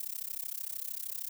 violet noise with amplitude modulation, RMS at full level -35 dBFS, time 0-1.29 s, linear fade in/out 5 ms, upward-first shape sine, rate 33.1 Hz, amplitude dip 95%, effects none

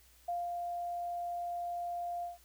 sine tone with ADSR envelope, 698.5 Hz, F5, in tune, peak -32 dBFS, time 0.28-2.38 s, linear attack 7 ms, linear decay 200 ms, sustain -3 dB, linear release 150 ms, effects added 60 Hz sine -64 dBFS peak until 2.44 s + white hiss -64 dBFS RMS until 2.44 s

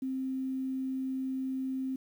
sine tone, 263 Hz, C4, 9 cents sharp, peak -31 dBFS, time 0.02-1.96 s, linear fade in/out 5 ms, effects 10-bit

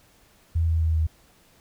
sine tone with pitch steps, 82.4 / 81.41 / 80.43 / 79.46 Hz, E2 / E2 / E2 / D#2, 0 / -21 / -42 / +37 cents, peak -19 dBFS, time 0.55-1.07 s, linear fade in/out 10 ms, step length 130 ms, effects pink hiss -58 dBFS RMS until 1.6 s

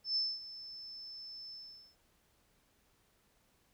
sine tone with ADSR envelope, 5274 Hz, E8, in tune, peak -29 dBFS, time 0.04-1.96 s, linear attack 120 ms, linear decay 230 ms, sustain -16 dB, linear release 440 ms, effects pink hiss -72 dBFS RMS until 3.73 s

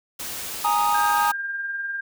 white noise, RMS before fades -32 dBFS, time 0.19-1.32 s, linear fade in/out 10 ms
triangle chord, Ab suspended second, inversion none, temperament equal, 830.6 / 932.3 / 1244.5 Hz, Ab5 / Bb5 / Eb6, 0 / 0 / 0 cents, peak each -21 dBFS, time 0.64-1.32 s, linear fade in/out 10 ms
sine tone with tremolo, 1600 Hz, G6, 35 cents sharp, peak -24 dBFS, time 0.94-2.01 s, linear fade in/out 10 ms, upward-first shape triangle, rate 20 Hz, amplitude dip 45%
effects none

